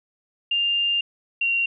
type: tone pair in turn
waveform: sine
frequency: 2800 / 2757 Hz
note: F7 / F7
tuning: +4 / -23 cents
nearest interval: unison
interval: 27 cents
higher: first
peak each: -19 dBFS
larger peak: neither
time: 0.51-1.01 / 1.41-1.66 s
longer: first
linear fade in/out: 5 ms
effects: none